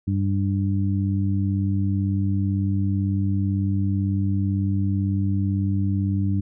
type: harmonic tone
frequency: 98 Hz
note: G2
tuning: in tune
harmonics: 1 / 2 / 3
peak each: -21 / -25 / -29 dBFS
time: 0.07-6.41 s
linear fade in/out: 10 ms
effects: none